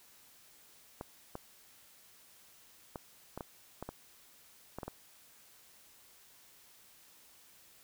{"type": "clicks", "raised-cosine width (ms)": 1, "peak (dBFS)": -26, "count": 10, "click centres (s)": [1.011, 1.354, 2.958, 3.376, 3.408, 3.826, 3.89, 4.786, 4.832, 4.88], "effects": ["white hiss -61 dBFS RMS until 7.83 s"]}